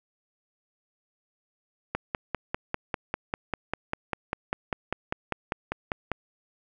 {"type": "click train", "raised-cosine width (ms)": 0.5, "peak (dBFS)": -12, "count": 22, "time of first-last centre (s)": [1.95, 6.117], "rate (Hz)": 5.04, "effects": []}